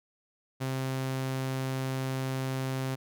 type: tone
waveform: sawtooth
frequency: 132 Hz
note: C3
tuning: 16 cents sharp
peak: -26 dBFS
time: 0.6-2.96 s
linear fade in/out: 20 ms
effects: none